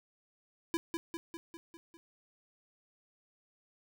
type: tone with echo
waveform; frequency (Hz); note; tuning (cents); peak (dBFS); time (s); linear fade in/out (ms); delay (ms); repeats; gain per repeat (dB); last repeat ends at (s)
square; 333.2; E4; +19; -30; 0.74-0.77; 0; 200; 6; -4; 1.97
effects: none

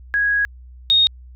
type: tone pair in turn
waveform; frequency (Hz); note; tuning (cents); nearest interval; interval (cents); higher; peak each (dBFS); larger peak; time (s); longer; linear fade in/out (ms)
sine; 1656 / 3718; G#6 / A#7; -5 / -5; octave + major second; 1400; second; -15 / -11; second; 0.14-0.45 / 0.9-1.07; first; 0
effects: added 62 Hz sine -38 dBFS peak until 1.35 s

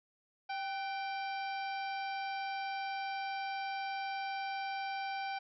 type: harmonic tone with a mistuned harmonic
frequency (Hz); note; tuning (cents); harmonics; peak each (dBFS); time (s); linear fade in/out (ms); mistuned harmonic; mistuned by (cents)
784; G5; 0; 1 / 2 / 3 / 4 / 5 / 6 / 7; -37 / -45 / -45 / -52 / -55 / -52 / -58; 0.49-5.39; 10; 2; -72
effects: none

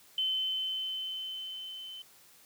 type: tone with level ramp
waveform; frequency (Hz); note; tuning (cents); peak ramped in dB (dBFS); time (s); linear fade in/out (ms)
sine; 3061; G7; -42; -27 to -42; 0.18-2.02; 2
effects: white hiss -59 dBFS RMS until 2.45 s + high-pass 60 Hz 12 dB/octave

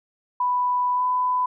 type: tone with pitch glide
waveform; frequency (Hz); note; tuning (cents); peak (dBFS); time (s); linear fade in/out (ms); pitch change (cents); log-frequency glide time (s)
sine; 990 to 1000.3; B5 to B5; +4 to +22; -19; 0.4-1.46; 5; +18; 0.94-1.03
effects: none

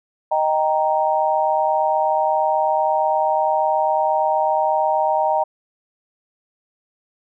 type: chord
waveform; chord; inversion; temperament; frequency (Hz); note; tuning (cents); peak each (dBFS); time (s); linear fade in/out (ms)
sine; Eb major; none; equal; 622.3 / 784 / 932.3; Eb5 / G5 / Bb5; 0 / 0 / 0; -20; 0.31-5.44; 10
effects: none

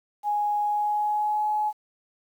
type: tone with pitch glide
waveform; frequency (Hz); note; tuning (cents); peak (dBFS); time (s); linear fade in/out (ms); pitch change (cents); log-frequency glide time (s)
sine; 830.6 to 846.6; G#5 to G#5; 0 to +33; -22; 0.23-1.73; 50; +33; 0.6-1.45
effects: 9-bit

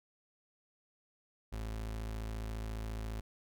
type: tone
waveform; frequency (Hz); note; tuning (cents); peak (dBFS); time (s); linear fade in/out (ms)
35% pulse; 54.5; A1; -16; -36; 1.52-3.21; 10
effects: none

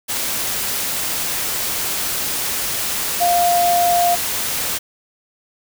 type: tone in noise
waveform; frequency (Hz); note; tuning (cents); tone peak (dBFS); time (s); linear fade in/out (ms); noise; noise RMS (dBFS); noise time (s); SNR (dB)
sine; 700; F5; +4; -13; 3.2-4.16; 20; white; -22; 0.08-4.79; +6
effects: none

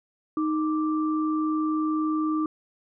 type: tone pair together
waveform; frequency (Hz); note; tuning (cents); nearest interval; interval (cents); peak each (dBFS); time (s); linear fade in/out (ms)
sine; 311.1 / 1174.7; D#4 / D6; 0 / 0; octave + major seventh; 2300; -23 / -31; 0.37-2.46; 2
effects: none

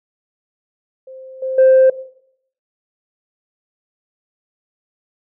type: tone with level steps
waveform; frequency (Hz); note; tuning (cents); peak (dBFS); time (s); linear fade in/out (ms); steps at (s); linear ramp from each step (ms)
sine; 523.3; C5; 0; -33 / -19 / -5; 1.07-1.9; 5; 1.42 / 1.58; 5
effects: noise-tail reverb RT60 0.7 s tail -18 dB re dry + tanh soft clip ceiling -4 dBFS

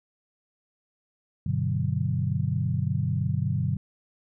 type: chord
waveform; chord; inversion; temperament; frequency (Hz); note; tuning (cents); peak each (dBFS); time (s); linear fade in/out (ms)
sine; G major seventh; none; equal; 98 / 123.47 / 146.83 / 185; G2 / B2 / D3 / F#3; 0 / 0 / 0 / 0; -29 / -28 / -28 / -32; 1.46-3.77; 5
effects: none

